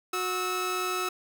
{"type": "tone pair together", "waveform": "sawtooth", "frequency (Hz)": [365.4, 1299.6], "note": ["F#4", "E6"], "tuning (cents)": [-22, -25], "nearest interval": "octave + minor seventh", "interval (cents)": 2197, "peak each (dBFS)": [-28, -26], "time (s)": [0.13, 1.09], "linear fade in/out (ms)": 5, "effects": []}